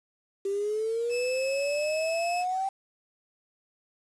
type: exponential sweep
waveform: sine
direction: up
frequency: 390.2 to 784 Hz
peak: -26 dBFS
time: 0.45-2.69 s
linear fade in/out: 5 ms
type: tone with pitch glide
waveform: sawtooth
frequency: 2611 to 2591 Hz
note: E7 to E7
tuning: -17 to -30 cents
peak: -30 dBFS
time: 1.09-2.45 s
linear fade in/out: 50 ms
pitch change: -13 cents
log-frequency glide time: 1.33-1.45 s
effects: resampled to 22050 Hz + 8-bit